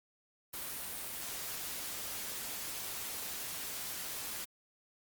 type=noise; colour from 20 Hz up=white; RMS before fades=-41 dBFS; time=0.53-4.45 s; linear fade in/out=10 ms; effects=Opus 32 kbps